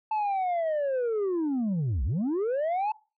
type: linear two-way sweep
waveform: sine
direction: down then up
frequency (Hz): 880 to 53.9 to 880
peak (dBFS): -22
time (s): 0.11-2.92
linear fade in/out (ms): 5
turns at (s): 2.04
effects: noise-tail reverb RT60 0.3 s tail -22 dB re dry + tanh soft clip ceiling -24 dBFS